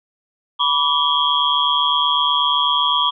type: tone cluster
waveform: sine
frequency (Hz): 983 / 1152 / 3200 / 3348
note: B5 / D6 / G7 / G#7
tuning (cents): -8 / -34 / +35 / +13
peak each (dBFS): -20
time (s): 0.59-3.11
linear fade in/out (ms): 20
effects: none